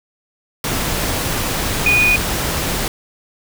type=tone in noise; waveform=sine; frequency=2466 Hz; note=D#7; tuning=16 cents flat; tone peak=-11 dBFS; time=1.86-2.16 s; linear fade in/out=2 ms; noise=pink; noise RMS=-20 dBFS; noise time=0.64-2.88 s; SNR=+6 dB; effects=none